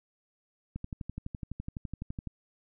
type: click train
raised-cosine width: 5 ms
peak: -24 dBFS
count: 19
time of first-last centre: 0.76-2.273 s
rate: 11.9 Hz
effects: none